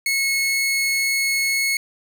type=tone; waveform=sawtooth; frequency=2186 Hz; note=C#7; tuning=25 cents flat; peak=-15 dBFS; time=0.06-1.77 s; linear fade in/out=2 ms; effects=none